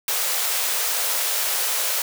white high-pass noise, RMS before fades -23 dBFS, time 0.08-2.02 s, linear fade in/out 2 ms, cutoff 430 Hz, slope 48 dB/octave, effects none

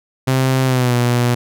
sawtooth tone with pitch glide, 131.1 to 121.62 Hz, C3 to B2, +4 to -26 cents, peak -9 dBFS, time 0.27-1.35 s, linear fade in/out 10 ms, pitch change -130 cents, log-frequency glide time 0.65-0.95 s, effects none

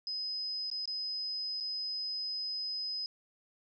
sine tone with dropouts, 5040 Hz, D#8, 21 cents sharp, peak -34 dBFS, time 0.07-3.06 s, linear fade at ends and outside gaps 1 ms, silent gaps 0.701-0.714 / 0.856-0.876 / 1.602-1.607 s, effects none

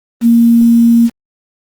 sine tone with quantisation, 233.1 Hz, A#3, in tune, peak -4 dBFS, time 0.21-1.1 s, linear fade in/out 50 ms, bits 5, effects Opus 24 kbps

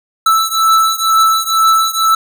square beating tone pair, 1317 / 1319.1 Hz, E6 / E6, -2 / +1 cents, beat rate 2.1 Hz, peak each -12 / -14 dBFS, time 0.26-2.15 s, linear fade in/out 5 ms, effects none

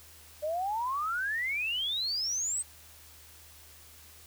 sine exponential sweep, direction up, 588 to 8440 Hz, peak -29 dBFS, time 0.42-2.63 s, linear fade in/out 20 ms, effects added 78 Hz sine -58 dBFS peak until 4.26 s + white hiss -54 dBFS RMS until 4.26 s

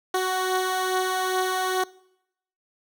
15% pulse beating tone pair, 370 / 372.4 Hz, F#4 / F#4, 0 / +11 cents, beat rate 2.4 Hz, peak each -24 / -17 dBFS, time 0.14-1.84 s, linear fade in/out 5 ms, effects noise-tail reverb RT60 0.8 s tail -23 dB re dry

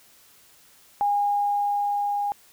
sine tone with level ramp, 816 Hz, G#5, 31 cents flat, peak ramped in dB -19 to -23 dBFS, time 1.01-2.32 s, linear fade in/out 0 ms, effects white hiss -55 dBFS RMS until 2.52 s

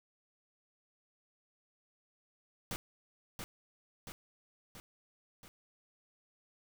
pink noise with echo, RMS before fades -39 dBFS, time 2.71-2.76 s, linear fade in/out 0 ms, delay 680 ms, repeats 4, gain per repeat -4 dB, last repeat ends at 5.48 s, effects none

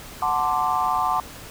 sine chord, D dominant seventh, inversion first, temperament equal with one note detuned, 740 / 880 / 1040.5 / 1174.7 Hz, F#5 / A5 / C6 / D6, 0 / 0 / -10 / 0 cents, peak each -25 dBFS, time 0.22-1.2 s, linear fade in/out 2 ms, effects pink hiss -40 dBFS RMS until 1.5 s

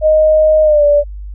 sine tone with pitch glide, 621 to 582.8 Hz, D#5 to D5, -3 to -13 cents, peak -6 dBFS, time 0.01-1.04 s, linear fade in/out 50 ms, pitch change -110 cents, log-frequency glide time 0.63-0.84 s, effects added 50 Hz sine -24 dBFS peak until 1.34 s

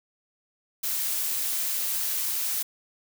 blue noise, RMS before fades -28 dBFS, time 0.83-2.63 s, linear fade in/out 10 ms, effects none

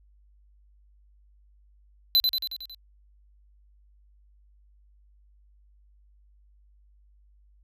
square tone with echo, 4023 Hz, B7, 31 cents sharp, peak -17 dBFS, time 2.15-2.2 s, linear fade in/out 0 ms, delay 91 ms, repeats 6, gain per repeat -4 dB, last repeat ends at 2.746 s, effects added 50 Hz sine -56 dBFS peak until 7.63 s

